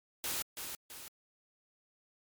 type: noise with echo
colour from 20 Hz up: white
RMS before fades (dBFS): -36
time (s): 0.24-0.42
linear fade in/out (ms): 0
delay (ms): 330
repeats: 2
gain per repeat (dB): -6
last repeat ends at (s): 1.08
effects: MP3 96 kbps

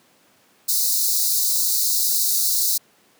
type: high-pass noise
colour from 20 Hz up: white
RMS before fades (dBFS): -20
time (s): 0.68-2.78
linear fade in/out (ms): 10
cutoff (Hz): 3900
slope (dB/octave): 96
effects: pink hiss -57 dBFS RMS until 3.19 s + high-pass 200 Hz 12 dB/octave

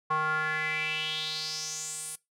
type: tone with band-pass filter sweep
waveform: square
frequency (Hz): 155.56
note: D#3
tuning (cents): 0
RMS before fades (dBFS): -32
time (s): 0.1-2.16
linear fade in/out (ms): 10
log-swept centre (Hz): 1100 to 10000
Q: 5.1
effects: noise-tail reverb RT60 0.2 s tail -21 dB re dry

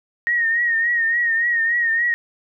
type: tone with vibrato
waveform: sine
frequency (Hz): 1864.7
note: A#6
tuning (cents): 0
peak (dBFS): -16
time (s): 0.27-2.14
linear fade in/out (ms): 0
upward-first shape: triangle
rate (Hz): 3.5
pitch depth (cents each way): 66
effects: none

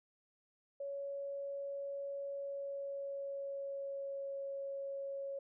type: tone with pitch glide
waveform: sine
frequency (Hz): 559 to 551.9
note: C#5 to C#5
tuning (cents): +14 to -8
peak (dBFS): -39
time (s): 0.8-5.39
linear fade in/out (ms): 5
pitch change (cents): -22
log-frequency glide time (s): 2.31-4.34
effects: none

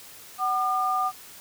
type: tone pair together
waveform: sine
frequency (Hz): 751 / 1206.9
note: F#5 / D6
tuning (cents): +26 / +47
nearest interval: minor sixth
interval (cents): 821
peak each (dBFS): -26 / -24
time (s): 0.38-1.12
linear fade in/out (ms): 50
effects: white hiss -46 dBFS RMS until 1.4 s

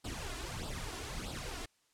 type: noise with flanger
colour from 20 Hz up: pink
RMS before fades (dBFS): -41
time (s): 0.04-1.66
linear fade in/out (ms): 10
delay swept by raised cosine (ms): 0.23 to 2.93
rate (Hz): 1.6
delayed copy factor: +0.75
effects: white hiss -73 dBFS RMS until 1.93 s + low-pass 9000 Hz 12 dB/octave

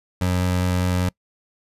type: tone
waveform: 25% pulse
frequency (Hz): 90.5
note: F#2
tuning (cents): -38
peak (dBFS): -15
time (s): 0.21-1.09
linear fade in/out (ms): 5
effects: noise-tail reverb RT60 0.1 s tail -25 dB re dry + resampled to 32000 Hz

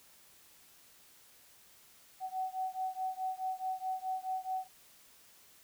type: beating tone pair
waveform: sine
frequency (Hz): 750 / 754.7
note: F#5 / F#5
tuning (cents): +23 / +34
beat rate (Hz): 4.7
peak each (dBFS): -37 / -38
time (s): 2.2-4.68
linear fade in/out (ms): 50
effects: white hiss -61 dBFS RMS until 5.63 s

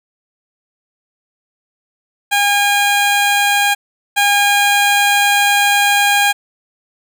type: tone pair in turn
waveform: 15% pulse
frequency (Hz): 812 / 812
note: G#5 / G#5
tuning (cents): -39 / -39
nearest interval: unison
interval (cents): 0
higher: neither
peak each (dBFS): -5 / -4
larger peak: second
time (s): 2.31-3.75 / 4.16-6.33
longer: second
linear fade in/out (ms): 20
effects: none

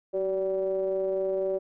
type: ring-modulated tone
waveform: triangle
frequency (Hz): 98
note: G2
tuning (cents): 0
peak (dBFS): -20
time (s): 0.13-1.59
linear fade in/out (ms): 20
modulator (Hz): 478
effects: none

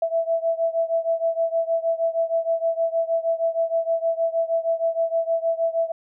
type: beating tone pair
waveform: sine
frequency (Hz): 659.3 / 665.7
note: E5 / E5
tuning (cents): 0 / +17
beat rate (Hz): 6.4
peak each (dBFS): -22 / -24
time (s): 0.02-5.92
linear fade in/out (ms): 5
effects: none

